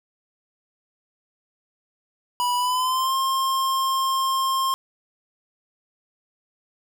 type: tone with pitch glide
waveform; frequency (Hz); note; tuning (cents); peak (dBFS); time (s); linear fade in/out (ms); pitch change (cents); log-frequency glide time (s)
square; 981 to 1063.6; B5 to C6; -12 to +28; -21; 2.4-4.74; 0; +140; 2.56-3.15
effects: none